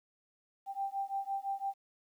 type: beating tone pair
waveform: sine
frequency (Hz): 784 / 789.9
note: G5 / G5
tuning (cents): 0 / +13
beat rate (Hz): 5.9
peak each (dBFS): -37 / -37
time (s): 0.66-1.74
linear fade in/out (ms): 50
effects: 11-bit